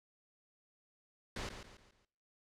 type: noise with echo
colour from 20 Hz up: pink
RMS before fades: -41 dBFS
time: 1.36-1.49 s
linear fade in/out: 2 ms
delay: 140 ms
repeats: 4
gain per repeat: -8 dB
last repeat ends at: 2.05 s
effects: noise-tail reverb RT60 0.7 s tail -21 dB re dry + low-pass 6000 Hz 12 dB/octave